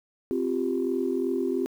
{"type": "chord", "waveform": "sine", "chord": "C suspended fourth", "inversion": "none", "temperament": "equal", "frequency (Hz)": [261.6, 349.2, 392], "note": ["C4", "F4", "G4"], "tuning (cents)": [0, 0, 0], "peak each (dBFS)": -28, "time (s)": [0.31, 1.66], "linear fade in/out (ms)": 0, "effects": ["tanh soft clip ceiling -15 dBFS", "9-bit"]}